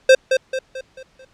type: tone with echo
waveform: square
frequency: 524 Hz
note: C5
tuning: 2 cents sharp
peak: -7 dBFS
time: 0.09-0.15 s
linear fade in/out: 5 ms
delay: 220 ms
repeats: 5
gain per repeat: -7 dB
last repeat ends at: 1.25 s
effects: pink hiss -57 dBFS RMS until 1.33 s + low-pass 6000 Hz 12 dB/octave